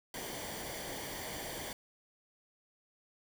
pink noise with comb filter, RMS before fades -42 dBFS, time 0.14-1.73 s, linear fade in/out 2 ms, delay 0.76 ms, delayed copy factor -0.65, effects none

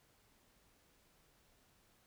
silence, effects pink hiss -71 dBFS RMS until 2.06 s

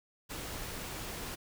pink noise, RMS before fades -41 dBFS, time 0.29-1.36 s, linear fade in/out 20 ms, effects none

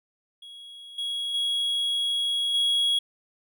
triangle tone with level steps, 3322 Hz, G#7, in tune, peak -40 / -26 / -22 / -19 dBFS, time 0.42-2.99 s, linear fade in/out 5 ms, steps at 0.98 / 1.34 / 2.54 s, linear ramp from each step 5 ms, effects none

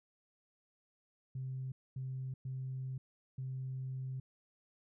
sine tone bursts at uneven times, 130.81 Hz, C3, in tune, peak -37 dBFS, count 4, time 1.35-1.72 / 1.96-2.34 / 2.45-2.98 / 3.38-4.2 s, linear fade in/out 5 ms, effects tanh soft clip ceiling -33 dBFS

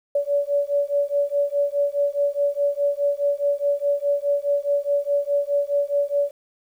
sine beating tone pair, 569 / 573.8 Hz, C#5 / D5, +45 / -40 cents, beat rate 4.8 Hz, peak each -22 dBFS, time 0.15-6.31 s, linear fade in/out 5 ms, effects 9-bit

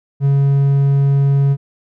triangle tone, 139.2 Hz, C#3, 8 cents sharp, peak -8 dBFS, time 0.2-1.57 s, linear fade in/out 50 ms, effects none

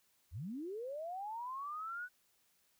sine linear sweep, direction up, 63.9 to 1500 Hz, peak -40 dBFS, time 0.31-2.09 s, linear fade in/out 50 ms, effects white hiss -74 dBFS RMS until 2.79 s

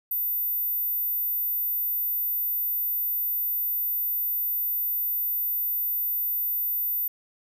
sine tone, 14140 Hz, A9, 7 cents sharp, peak -24 dBFS, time 0.11-7.08 s, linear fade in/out 5 ms, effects none

